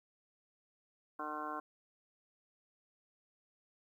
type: harmonic tone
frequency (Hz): 151.7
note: D#3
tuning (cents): -44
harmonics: 2 / 3 / 4 / 5 / 6 / 7 / 8 / 9 / 10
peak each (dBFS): -47 / -51 / -50 / -46 / -54 / -42 / -55 / -46 / -52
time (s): 1.19-1.6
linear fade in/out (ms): 5
effects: 12-bit